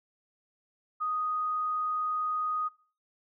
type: tone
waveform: sine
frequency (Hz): 1244.5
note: D#6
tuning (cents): 0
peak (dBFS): -28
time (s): 1-2.69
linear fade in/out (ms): 20
effects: noise-tail reverb RT60 0.4 s tail -21 dB re dry